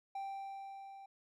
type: tone with level ramp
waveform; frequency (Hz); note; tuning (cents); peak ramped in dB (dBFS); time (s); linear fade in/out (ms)
triangle; 784; G5; 0; -36 to -48; 0.15-1.06; 5
effects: MP3 96 kbps